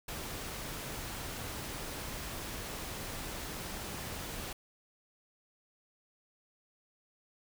pink noise, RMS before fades -41 dBFS, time 0.08-4.53 s, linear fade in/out 5 ms, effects none

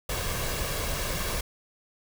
pink noise with comb filter, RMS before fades -30 dBFS, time 0.09-1.41 s, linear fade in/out 5 ms, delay 1.8 ms, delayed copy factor +0.5, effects none

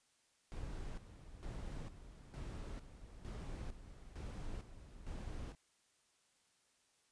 brown noise with tremolo, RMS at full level -45 dBFS, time 0.52-5.55 s, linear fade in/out 0 ms, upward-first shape square, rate 1.1 Hz, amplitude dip 70%, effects white hiss -75 dBFS RMS until 7.11 s + resampled to 22050 Hz

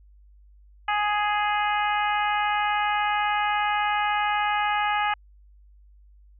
harmonic tone, 416.4 Hz, G#4, 5 cents sharp, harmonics 2 / 3 / 4 / 5 / 6 / 7, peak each -24 / -28 / -30 / -32 / -34 / -35 dBFS, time 0.88-5.14 s, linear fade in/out 5 ms, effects added 50 Hz sine -50 dBFS peak until 6.39 s

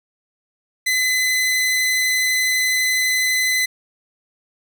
sawtooth tone, 2022 Hz, B6, 40 cents sharp, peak -13 dBFS, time 0.86-3.66 s, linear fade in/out 10 ms, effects none

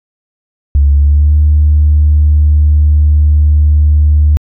sine tone with pitch glide, 70.8 to 75.01 Hz, C#2 to D2, +37 to +37 cents, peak -3 dBFS, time 0.75-4.37 s, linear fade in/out 0 ms, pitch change +100 cents, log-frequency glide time 0.92-1.34 s, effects tanh soft clip ceiling 0 dBFS

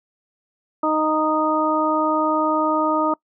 harmonic tone, 310 Hz, D#4, 6 cents flat, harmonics 1 / 2 / 3 / 4, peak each -22 / -23 / -23 / -22 dBFS, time 0.83-3.14 s, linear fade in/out 5 ms, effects noise-tail reverb RT60 0.1 s tail -24 dB re dry

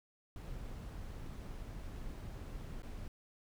brown noise with dropouts, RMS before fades -45 dBFS, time 0.36-3.08 s, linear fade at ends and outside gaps 1 ms, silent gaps 2.821-2.831 s, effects none

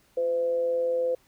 sine tone with amplitude modulation, 509 Hz, C5, 48 cents flat, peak -21 dBFS, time 0.17-1.15 s, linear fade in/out 5 ms, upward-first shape sine, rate 161 Hz, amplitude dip 40%, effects pink hiss -63 dBFS RMS until 1.27 s

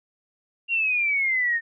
sine exponential sweep, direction down, 2788 to 1820 Hz, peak -20 dBFS, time 0.68-1.61 s, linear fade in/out 50 ms, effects none

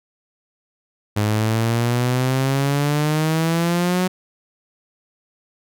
sawtooth exponential sweep, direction up, 103.83 to 185 Hz, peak -13 dBFS, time 1.16-4.08 s, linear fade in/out 10 ms, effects none

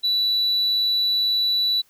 sine tone, 3951 Hz, B7, in tune, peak -16 dBFS, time 0.03-1.82 s, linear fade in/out 20 ms, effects tanh soft clip ceiling -16 dBFS + white hiss -60 dBFS RMS until 1.89 s

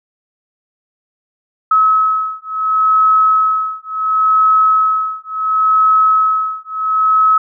sine beating tone pair, 1286 / 1286.71 Hz, E6 / E6, -43 / -42 cents, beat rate 0.71 Hz, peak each -13 dBFS, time 1.71-7.38 s, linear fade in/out 5 ms, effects none

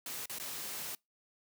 white noise with dropouts, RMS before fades -41 dBFS, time 0.06-0.95 s, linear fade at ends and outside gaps 2 ms, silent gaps 0.258-0.296 / 0.386-0.398 s, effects noise-tail reverb RT60 0.2 s tail -26 dB re dry + high-pass 100 Hz 12 dB/octave

